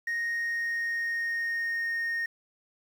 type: tone with pitch glide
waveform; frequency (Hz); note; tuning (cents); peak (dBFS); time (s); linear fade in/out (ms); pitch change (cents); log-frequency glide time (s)
sine; 1864 to 1849; A#6 to A#6; -1 to -15; -25; 0.07-2.26; 5; -14; 0.29-1.9
effects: tanh soft clip ceiling -27 dBFS + 9-bit